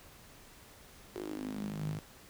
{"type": "tone with high-pass filter sweep", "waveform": "sawtooth", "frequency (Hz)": 51.91, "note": "G#1", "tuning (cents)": 0, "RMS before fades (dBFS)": -39, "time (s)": [1.15, 1.99], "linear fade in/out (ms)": 0, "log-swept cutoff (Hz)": [380, 130], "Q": 7, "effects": ["pink hiss -56 dBFS RMS until 2.29 s"]}